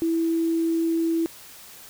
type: tone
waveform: sine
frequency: 329.6 Hz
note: E4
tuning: in tune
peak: -20 dBFS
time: 0.02-1.26 s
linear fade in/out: 0 ms
effects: white hiss -45 dBFS RMS until 1.89 s